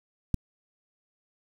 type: click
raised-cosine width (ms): 5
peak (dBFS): -12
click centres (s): 0.343
effects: 7-bit